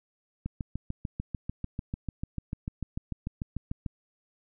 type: click train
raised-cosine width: 5 ms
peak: -20 dBFS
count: 24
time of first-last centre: 0.46-3.862 s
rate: 6.76 Hz
effects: none